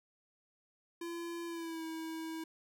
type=tone with pitch glide; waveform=square; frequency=340 to 322.8 Hz; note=F4 to E4; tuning=-46 to -36 cents; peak=-40 dBFS; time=1.01-2.44 s; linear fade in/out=5 ms; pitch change=-90 cents; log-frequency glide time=1.46-1.84 s; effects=none